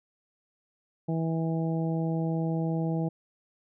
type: harmonic tone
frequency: 162.9 Hz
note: E3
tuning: 20 cents flat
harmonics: 1 / 2 / 3 / 4 / 5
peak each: -27 / -33 / -37 / -39 / -41 dBFS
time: 1.08-3.09 s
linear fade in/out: 10 ms
effects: none